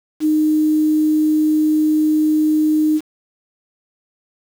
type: tone with quantisation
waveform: sine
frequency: 308 Hz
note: D#4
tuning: 17 cents flat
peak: -12 dBFS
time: 0.2-3.01 s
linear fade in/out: 50 ms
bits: 6
effects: none